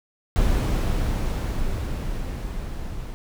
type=noise with level ramp; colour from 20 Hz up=brown; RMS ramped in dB=-19 to -33 dBFS; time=0.36-3.14 s; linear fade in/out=0 ms; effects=none